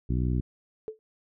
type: harmonic tone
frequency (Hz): 61.74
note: B1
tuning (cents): 0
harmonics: 1 / 2 / 3 / 4 / 5 / 6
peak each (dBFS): -27 / -28 / -33 / -35 / -37 / -42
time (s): 0.09-0.41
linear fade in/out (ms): 10
type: tone with exponential decay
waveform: sine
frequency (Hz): 436.2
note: A4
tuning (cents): -15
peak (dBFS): -28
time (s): 0.88-0.99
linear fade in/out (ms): 0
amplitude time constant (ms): 23
effects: none